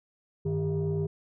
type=tone cluster; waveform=sine; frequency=97.5 / 155.8 / 400 Hz; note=G2 / D#3 / G4; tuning=-9 / +3 / +35 cents; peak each=-32 / -27 / -29 dBFS; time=0.45-1.07 s; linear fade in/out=10 ms; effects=tanh soft clip ceiling -22 dBFS